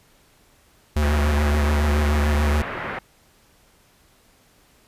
square tone with vibrato, 73.9 Hz, D2, 11 cents sharp, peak -18 dBFS, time 0.96-2.62 s, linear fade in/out 5 ms, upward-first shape sine, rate 7 Hz, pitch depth 31 cents each way
white low-pass noise, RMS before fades -30 dBFS, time 1.02-2.99 s, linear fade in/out 5 ms, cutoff 2000 Hz, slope 24 dB/octave
effects pink hiss -57 dBFS RMS until 4.87 s + resampled to 32000 Hz

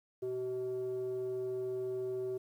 sine tone with frequency modulation, 380.1 Hz, F#4, 47 cents sharp, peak -33 dBFS, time 0.22-2.38 s, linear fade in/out 10 ms, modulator 258 Hz, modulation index 0.33, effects tanh soft clip ceiling -30 dBFS + 11-bit

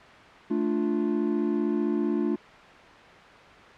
triangle chord, D minor, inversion second, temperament equal, 220 / 293.7 / 349.2 Hz, A3 / D4 / F4, 0 / 0 / 0 cents, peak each -26 dBFS, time 0.5-2.36 s, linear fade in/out 10 ms, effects white hiss -47 dBFS RMS until 3.77 s + low-pass 2000 Hz 12 dB/octave

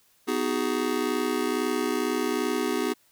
square chord, G# minor seventh, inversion first, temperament just, 249.2 / 311.5 / 373.8 / 415.3 Hz, B3 / D#4 / F#4 / G#4, +16 / +2 / +18 / 0 cents, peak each -31 dBFS, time 0.27-2.94 s, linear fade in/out 20 ms, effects white hiss -63 dBFS RMS until 3.11 s

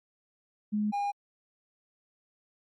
sine / triangle tone pair in turn, 210.1 / 810.4 Hz, G#3 / G#5, +20 / -43 cents, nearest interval octave + major seventh, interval 2337 cents, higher second, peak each -26 dBFS, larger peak neither, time 0.72-0.92 / 0.92-1.12 s, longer neither, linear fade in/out 20 ms, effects Opus 48 kbps

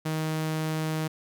sawtooth tone, 157.3 Hz, D#3, 19 cents sharp, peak -23 dBFS, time 0.05-1.08 s, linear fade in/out 10 ms, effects none

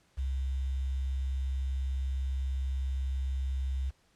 sine tone with quantisation, 66.3 Hz, C2, 23 cents sharp, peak -29 dBFS, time 0.17-3.91 s, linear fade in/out 20 ms, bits 9, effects pink hiss -68 dBFS RMS until 4.15 s + low-pass 9000 Hz 12 dB/octave

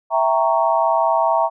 sine chord, E diminished seventh, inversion none, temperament equal with one note detuned, 659.3 / 784 / 928.6 / 1108.7 Hz, E5 / G5 / Bb5 / Db6, 0 / 0 / -7 / 0 cents, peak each -18 / -22 / -18 / -23 dBFS, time 0.1-1.5 s, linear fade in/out 50 ms, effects none

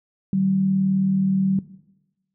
sine tone pair together, 153.1 / 192.06 Hz, D#3 / G3, -28 / -35 cents, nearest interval major third, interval 393 cents, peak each -28 / -18 dBFS, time 0.33-1.59 s, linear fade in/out 2 ms, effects noise-tail reverb RT60 1.0 s tail -17 dB re dry

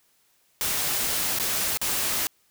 white noise with dropouts, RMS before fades -26 dBFS, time 0.61-2.27 s, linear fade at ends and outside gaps 0 ms, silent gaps 1.387-1.398 / 1.773-1.815 s, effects white hiss -65 dBFS RMS until 2.5 s

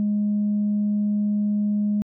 sine tone, 207.7 Hz, G#3, in tune, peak -18 dBFS, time 0-2.02 s, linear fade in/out 0 ms, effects tanh soft clip ceiling -16 dBFS

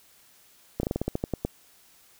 slowing click train, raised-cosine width 2 ms, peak -13 dBFS, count 11, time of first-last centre 0.8-1.45 s, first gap 32 ms, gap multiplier 1.15, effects white hiss -58 dBFS RMS until 2.19 s

